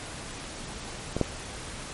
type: clicks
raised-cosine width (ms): 2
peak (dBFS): -14 / -9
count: 2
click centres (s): 1.166 / 1.213
effects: pink hiss -39 dBFS RMS until 1.93 s + MP3 48 kbps